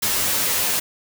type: noise with comb filter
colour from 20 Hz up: white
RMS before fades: -21 dBFS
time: 0.02-0.8 s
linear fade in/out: 10 ms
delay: 9.7 ms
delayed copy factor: +0.9
effects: none